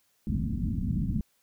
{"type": "low-pass noise", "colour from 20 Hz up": "white", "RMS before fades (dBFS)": -29, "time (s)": [0.27, 1.21], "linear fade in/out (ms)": 2, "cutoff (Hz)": 240, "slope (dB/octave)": 48, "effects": ["white hiss -70 dBFS RMS until 1.42 s"]}